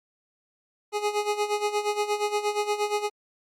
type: tone with tremolo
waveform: 25% pulse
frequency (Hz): 416.4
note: G#4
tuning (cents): +5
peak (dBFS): -18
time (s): 0.92-3.1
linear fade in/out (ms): 50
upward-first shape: sine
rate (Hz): 8.5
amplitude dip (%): 75
effects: low-pass 10000 Hz 12 dB/octave + Opus 48 kbps